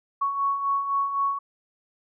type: beating tone pair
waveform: sine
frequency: 1108.7 / 1112.6 Hz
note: C#6 / C#6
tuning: 0 / +6 cents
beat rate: 3.9 Hz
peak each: -31 / -23 dBFS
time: 0.21-1.39 s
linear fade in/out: 10 ms
effects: none